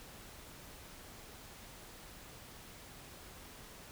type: silence
effects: pink hiss -53 dBFS RMS until 3.91 s